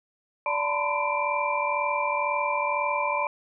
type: tone cluster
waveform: sine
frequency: 583 / 895 / 989 / 1031 / 2357 Hz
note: D5 / A5 / B5 / C6 / D7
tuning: -13 / +29 / +2 / -26 / +6 cents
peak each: -30 dBFS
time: 0.46-3.27 s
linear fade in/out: 2 ms
effects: none